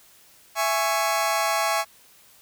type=chord; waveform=sawtooth; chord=C# minor; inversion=first; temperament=just; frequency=665.2 / 831.5 / 1108.7 Hz; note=E5 / G#5 / C#6; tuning=+16 / +2 / 0 cents; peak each=-22 dBFS; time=0.55-1.85 s; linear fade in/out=50 ms; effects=white hiss -54 dBFS RMS until 2.41 s